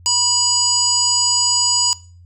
harmonic tone, 979 Hz, B5, 15 cents flat, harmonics 1 / 3 / 5 / 7 / 8, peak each -26 / -26 / -18 / -18 / -24 dBFS, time 0.06-1.93 s, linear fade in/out 0 ms, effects noise-tail reverb RT60 0.4 s tail -20 dB re dry + added 88 Hz sine -41 dBFS peak until 2.25 s

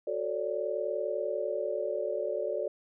sine chord, D major seventh, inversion first, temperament equal with one note detuned, 370 / 440 / 547 / 587.3 Hz, F#4 / A4 / C#5 / D5, 0 / 0 / -23 / 0 cents, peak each -37 / -35 / -36 / -33 dBFS, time 0.07-2.68 s, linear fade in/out 5 ms, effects none

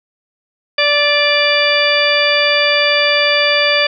harmonic tone with a mistuned harmonic, 583 Hz, D5, 13 cents flat, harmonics 1 / 2 / 3 / 4 / 5 / 6 / 8, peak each -16 / -22 / -18 / -16 / -21 / -19 / -19 dBFS, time 0.78-3.87 s, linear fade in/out 5 ms, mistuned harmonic 4, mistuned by +29 cents, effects none

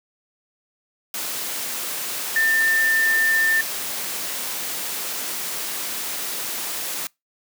sine tone in noise, 1792 Hz, A6, 31 cents sharp, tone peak -16 dBFS, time 2.36-3.61 s, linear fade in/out 2 ms, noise white, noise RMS -28 dBFS, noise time 1.14-7.07 s, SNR +9 dB, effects noise-tail reverb RT60 0.2 s tail -25 dB re dry + high-pass 200 Hz 12 dB/octave

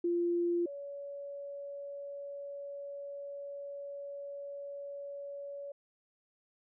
sine tone pair in turn, 345.8 / 565.1 Hz, F4 / C#5, -17 / +33 cents, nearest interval major sixth, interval 850 cents, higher second, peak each -28 / -40 dBFS, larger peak first, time 0.04-0.66 / 0.66-5.72 s, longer second, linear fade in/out 5 ms, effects none

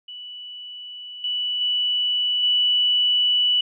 sine tone with level steps, 2960 Hz, F#7, in tune, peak -34 / -22 / -19 / -16 dBFS, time 0.08-3.61 s, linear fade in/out 5 ms, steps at 1.24 / 1.61 / 2.43 s, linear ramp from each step 2 ms, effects none

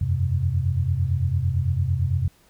sine tone cluster, 85.8 / 94.7 / 129.9 Hz, F2 / F#2 / C3, -30 / +41 / -12 cents, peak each -24 dBFS, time 0.01-2.28 s, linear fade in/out 5 ms, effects pink hiss -58 dBFS RMS until 2.49 s

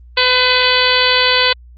harmonic tone with a mistuned harmonic, 504 Hz, B4, 35 cents sharp, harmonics 1 / 2 / 3 / 4 / 5 / 6 / 7 / 8 / 9, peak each -19 / -19 / -19 / -19 / -19 / -19 / -19 / -19 / -19 dBFS, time 0.17-1.53 s, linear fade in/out 5 ms, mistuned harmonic 7, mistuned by -41 cents, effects added 60 Hz sine -37 dBFS peak until 1.77 s + Opus 24 kbps

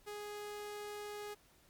sawtooth tone, 415.3 Hz, G#4, in tune, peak -39 dBFS, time 0.06-1.35 s, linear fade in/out 20 ms, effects pink hiss -67 dBFS RMS until 1.69 s + MP3 96 kbps

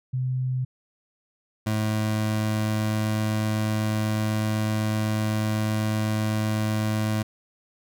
sine / 25% pulse tone pair in turn, 128.4 / 107.97 Hz, C3 / A2, -32 / -32 cents, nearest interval minor third, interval 300 cents, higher first, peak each -23 / -19 dBFS, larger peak second, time 0.13-0.65 / 1.66-7.23 s, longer second, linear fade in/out 10 ms, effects none

